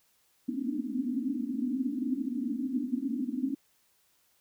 white band-pass noise, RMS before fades -32 dBFS, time 0.48-3.55 s, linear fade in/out 10 ms, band 230 to 290 Hz, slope 96 dB/octave, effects white hiss -69 dBFS RMS until 4.4 s

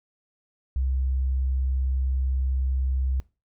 sine tone, 65.41 Hz, C2, in tune, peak -22 dBFS, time 0.76-3.2 s, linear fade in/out 0 ms, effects noise-tail reverb RT60 0.3 s tail -21 dB re dry

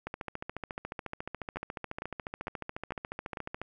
two click trains, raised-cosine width 0.5 ms, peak -21 / -21 dBFS, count 51 / 5, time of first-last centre 0.07-3.616 / 1.57-3.372 s, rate 14.1 / 2.22 Hz, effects none

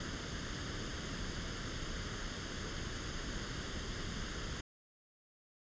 pink noise with comb filter, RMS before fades -41 dBFS, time 0-4.61 s, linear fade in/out 5 ms, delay 0.61 ms, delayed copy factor +0.6, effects resampled to 16000 Hz

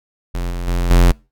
square tone with level steps, 43.72 Hz, F1, 3 cents sharp, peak -20 / -22 / -16 / -8 dBFS, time 0.34-1.12 s, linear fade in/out 10 ms, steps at 0.5 / 0.67 / 0.9 s, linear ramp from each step 10 ms, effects noise-tail reverb RT60 0.3 s tail -26 dB re dry

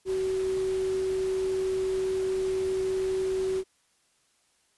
sine tone in noise, 378.2 Hz, F#4, 38 cents sharp, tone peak -25 dBFS, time 0.05-3.64 s, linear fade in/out 50 ms, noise pink, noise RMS -43 dBFS, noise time 0.05-3.64 s, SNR +15 dB, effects white hiss -68 dBFS RMS until 4.77 s + resampled to 24000 Hz

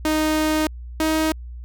sawtooth tone pair in turn, 310.2 / 315.3 Hz, D#4 / D#4, -5 / +23 cents, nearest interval unison, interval 28 cents, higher second, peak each -14 dBFS, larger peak neither, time 0.05-0.67 / 1-1.32 s, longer first, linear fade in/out 2 ms, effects added 60 Hz sine -32 dBFS peak until 1.64 s

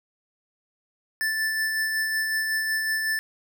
square tone with tremolo, 1760 Hz, A6, in tune, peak -23 dBFS, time 1.21-3.19 s, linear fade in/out 0 ms, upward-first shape sine, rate 5.4 Hz, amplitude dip 30%, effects none

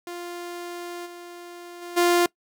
sawtooth tone with level steps, 349.2 Hz, F4, in tune, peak -29 / -35 / -31 / -13 dBFS, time 0.07-2.26 s, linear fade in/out 2 ms, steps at 1.05 / 1.81 / 1.96 s, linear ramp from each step 20 ms, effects noise-tail reverb RT60 0.1 s tail -22 dB re dry

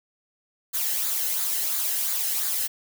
blue noise with flanger, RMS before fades -26 dBFS, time 0.73-2.68 s, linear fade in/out 20 ms, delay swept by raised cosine 0.35 to 0.88 ms, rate 2.9 Hz, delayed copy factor -0.5, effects none

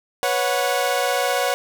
sawtooth chord, B suspended second, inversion none, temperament equal with one note detuned, 493.9 / 554.4 / 733.2 Hz, B4 / C#5 / F#5, 0 / 0 / -16 cents, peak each -21 / -19 / -19 dBFS, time 0.23-1.54 s, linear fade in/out 0 ms, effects none

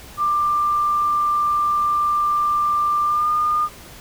sine tone with pitch glide, 1187 to 1214.7 Hz, D6 to D#6, +18 to -42 cents, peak -16 dBFS, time 0.17-3.69 s, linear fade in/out 50 ms, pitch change +40 cents, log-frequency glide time 3.04-3.3 s, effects added 60 Hz sine -51 dBFS peak until 4 s + pink hiss -41 dBFS RMS until 4 s

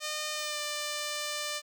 5% pulse tone with pitch glide, 608 to 594.1 Hz, D#5 to D5, -40 to +20 cents, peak -21 dBFS, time 0-1.62 s, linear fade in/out 50 ms, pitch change -40 cents, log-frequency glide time 0.33-0.61 s, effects none

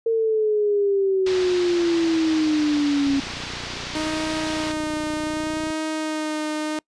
sine exponential sweep, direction down, 457.7 to 274.4 Hz, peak -17 dBFS, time 0.06-3.2 s, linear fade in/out 5 ms
white low-pass noise, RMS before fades -33 dBFS, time 1.26-4.72 s, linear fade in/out 5 ms, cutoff 5000 Hz, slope 24 dB/octave
click train, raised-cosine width 3 ms, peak -24 dBFS, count 80, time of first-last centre 3.07-5.703 s, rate 30 Hz
sawtooth tone with vibrato, 309.9 Hz, D#4, 7 cents flat, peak -20 dBFS, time 3.95-6.79 s, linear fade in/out 2 ms, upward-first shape sine, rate 0.68 Hz, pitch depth 22 cents each way
effects noise-tail reverb RT60 0.1 s tail -26 dB re dry + resampled to 22050 Hz

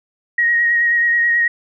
sine tone with vibrato, 1884 Hz, A#6, 18 cents sharp, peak -12 dBFS, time 0.38-1.48 s, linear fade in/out 5 ms, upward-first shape sine, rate 9.3 Hz, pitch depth 20 cents each way, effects none

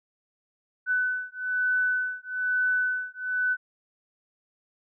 sine beating tone pair, 1500 / 1501.1 Hz, F#6 / F#6, +23 / +25 cents, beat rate 1.1 Hz, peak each -27 / -27 dBFS, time 0.86-3.57 s, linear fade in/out 50 ms, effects none

